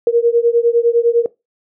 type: beating tone pair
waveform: sine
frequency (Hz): 465.4 / 475.3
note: A#4 / A#4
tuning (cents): -3 / +34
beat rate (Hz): 9.9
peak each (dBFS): -12 / -14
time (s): 0.07-1.26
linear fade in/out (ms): 2
effects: noise-tail reverb RT60 0.2 s tail -19 dB re dry